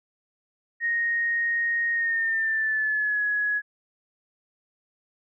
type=tone with pitch glide; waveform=sine; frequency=1864.7 to 1680.6 Hz; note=A#6 to G#6; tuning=0 to +20 cents; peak=-22 dBFS; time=0.8-3.62 s; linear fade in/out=50 ms; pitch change=-180 cents; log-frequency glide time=1.93-3.23 s; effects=none